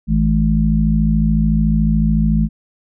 harmonic tone, 53.8 Hz, A1, 38 cents flat, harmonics 1 / 3 / 4, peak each -16 / -16 / -16 dBFS, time 0.07-2.49 s, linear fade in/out 50 ms, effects none

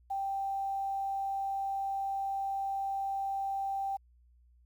sine tone with quantisation, 784 Hz, G5, in tune, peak -31 dBFS, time 0.1-3.97 s, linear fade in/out 10 ms, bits 10, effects added 60 Hz sine -60 dBFS peak until 4.65 s

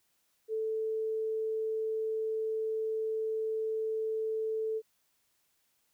sine tone, 440 Hz, A4, in tune, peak -30 dBFS, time 0.48-4.82 s, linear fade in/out 50 ms, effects white hiss -74 dBFS RMS until 5.93 s

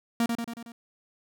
45% pulse tone with echo, 233.1 Hz, A#3, in tune, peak -22 dBFS, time 0.2-0.26 s, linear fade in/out 2 ms, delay 92 ms, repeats 5, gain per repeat -4 dB, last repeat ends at 0.72 s, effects none

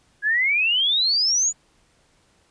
sine exponential sweep, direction up, 1635 to 7040 Hz, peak -17 dBFS, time 0.22-1.53 s, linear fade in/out 50 ms, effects pink hiss -61 dBFS RMS until 2.5 s + resampled to 22050 Hz

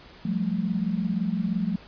sine tone cluster, 175.1 / 192.5 / 218.4 Hz, F3 / G3 / A3, +5 / -31 / -13 cents, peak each -28 dBFS, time 0.25-1.76 s, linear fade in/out 5 ms, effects pink hiss -49 dBFS RMS until 1.87 s + resampled to 11025 Hz

